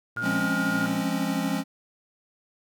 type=tone with tremolo; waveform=sawtooth; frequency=116.54 Hz; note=A#2; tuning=in tune; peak=-32 dBFS; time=0.16-1.03 s; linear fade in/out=5 ms; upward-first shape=sine; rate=1.8 Hz; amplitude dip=80%
type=tone; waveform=sine; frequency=1421 Hz; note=F6; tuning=30 cents sharp; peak=-27 dBFS; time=0.17-0.86 s; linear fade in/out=0 ms
type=chord; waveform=square; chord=Db major seventh; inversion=first; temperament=equal with one note detuned; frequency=174.61 / 207.7 / 264.4 / 277.2 Hz; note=F3 / Ab3 / C4 / Db4; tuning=0 / 0 / +18 / 0 cents; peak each=-31 dBFS; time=0.21-1.64 s; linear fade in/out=50 ms
effects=none